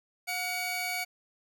sawtooth tone pair together, 722 / 2261 Hz, F#5 / C#7, -43 / +34 cents, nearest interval octave + minor sixth, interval 1977 cents, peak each -32 / -29 dBFS, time 0.27-1.05 s, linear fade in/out 20 ms, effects none

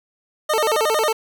25% pulse tone with vibrato, 521 Hz, C5, 7 cents flat, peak -13 dBFS, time 0.49-1.13 s, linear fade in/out 10 ms, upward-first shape square, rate 11 Hz, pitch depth 280 cents each way, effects 8-bit

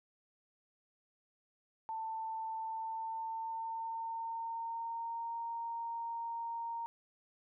sine tone with pitch glide, 890 to 926.7 Hz, A5 to A#5, +20 to -10 cents, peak -37 dBFS, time 1.89-6.86 s, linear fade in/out 0 ms, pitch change +70 cents, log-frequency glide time 2.59-5.36 s, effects none

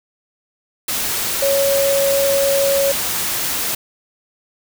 sine tone in noise, 554.4 Hz, C#5, in tune, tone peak -14 dBFS, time 1.42-2.92 s, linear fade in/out 5 ms, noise white, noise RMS -21 dBFS, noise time 0.88-3.75 s, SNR +4 dB, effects none

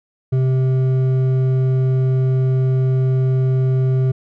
sine tone with hard clipping, 130.3 Hz, C3, 7 cents flat, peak -15 dBFS, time 0.32-4.12 s, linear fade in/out 10 ms, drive 7 dB, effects none

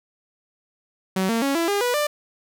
sawtooth tone with pitch steps, 188.9 / 228.6 / 276.6 / 334.6 / 404.9 / 489.9 / 592.8 Hz, F#3 / A#3 / C#4 / E4 / G#4 / B4 / D5, +36 / -34 / -4 / +26 / -44 / -14 / +16 cents, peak -16 dBFS, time 1.16-2.07 s, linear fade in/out 5 ms, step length 130 ms, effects none

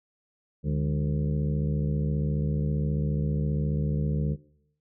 harmonic tone with a mistuned harmonic, 74.8 Hz, D2, 32 cents sharp, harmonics 1 / 2 / 3 / 4 / 5 / 6 / 7, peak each -30 / -26 / -32 / -40 / -43 / -39 / -44 dBFS, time 0.63-4.37 s, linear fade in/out 50 ms, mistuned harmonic 3, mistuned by -130 cents, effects noise-tail reverb RT60 0.7 s tail -20 dB re dry

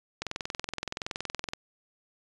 click train, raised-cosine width 0.2 ms, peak -15 dBFS, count 29, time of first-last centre 0.22-1.535 s, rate 21.3 Hz, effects resampled to 22050 Hz

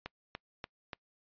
click train, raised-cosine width 0.3 ms, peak -23 dBFS, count 4, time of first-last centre 0.06-0.932 s, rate 3.44 Hz, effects noise-tail reverb RT60 0.1 s tail -26 dB re dry + resampled to 11025 Hz

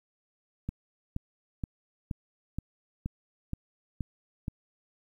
click train, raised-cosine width 5 ms, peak -20 dBFS, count 9, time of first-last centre 0.69-4.481 s, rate 2.11 Hz, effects 10-bit

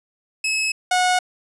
sawtooth tone pair in turn, 2581 / 729.9 Hz, E7 / F#5, -37 / -24 cents, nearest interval octave + minor seventh, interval 2187 cents, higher first, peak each -16 / -12 dBFS, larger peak second, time 0.44-0.72 / 0.91-1.19 s, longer neither, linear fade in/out 5 ms, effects resampled to 24000 Hz + 9-bit

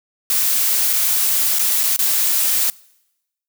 blue noise with dropouts, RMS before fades -17 dBFS, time 0.3-2.7 s, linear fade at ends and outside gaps 0 ms, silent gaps 0.93-0.934 / 1.586-1.594 / 1.833-1.837 / 1.963-1.991 s, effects noise-tail reverb RT60 0.9 s tail -24 dB re dry

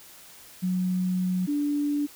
sine tone pair in turn, 183.3 / 291 Hz, F#3 / D4, -16 / -16 cents, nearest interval minor sixth, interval 800 cents, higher second, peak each -23 dBFS, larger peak neither, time 0.62-1.47 / 1.47-2.07 s, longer first, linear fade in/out 20 ms, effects white hiss -49 dBFS RMS until 2.15 s

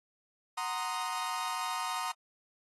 40% pulse chord, C half-diminished seventh, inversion second, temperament equal, 740 / 932.3 / 1046.5 / 1244.5 Hz, Gb5 / Bb5 / C6 / Eb6, 0 / 0 / 0 / 0 cents, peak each -40 / -36 / -39 / -37 dBFS, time 0.57-2.12 s, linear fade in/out 10 ms, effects AAC 32 kbps

